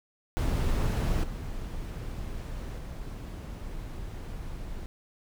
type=noise with level steps; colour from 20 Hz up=brown; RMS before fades=-26 / -36 / -38 dBFS; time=0.37-4.86 s; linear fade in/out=0 ms; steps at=1.23 / 2.78 s; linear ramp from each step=10 ms; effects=none